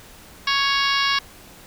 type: harmonic tone with a mistuned harmonic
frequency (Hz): 554.4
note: C#5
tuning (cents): 0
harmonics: 2 / 3 / 4 / 5 / 6 / 7 / 8 / 9 / 10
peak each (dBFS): -23 / -25 / -26 / -27 / -28 / -28 / -29 / -30 / -30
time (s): 0.47-1.19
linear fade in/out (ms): 5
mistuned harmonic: 5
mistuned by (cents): +19
effects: pink hiss -45 dBFS RMS until 1.66 s